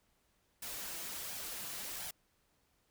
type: noise with flanger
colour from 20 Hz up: white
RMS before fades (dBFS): -43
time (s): 0.62-2.11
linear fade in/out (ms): 5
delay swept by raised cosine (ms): 1.2 to 6.1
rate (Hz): 1.4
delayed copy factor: +0.5
effects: pink hiss -75 dBFS RMS until 2.9 s